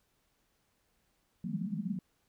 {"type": "band-pass noise", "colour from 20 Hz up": "white", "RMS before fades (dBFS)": -36, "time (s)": [1.44, 1.99], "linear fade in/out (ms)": 2, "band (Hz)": [160, 230], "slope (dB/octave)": 96, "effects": ["pink hiss -75 dBFS RMS until 2.28 s"]}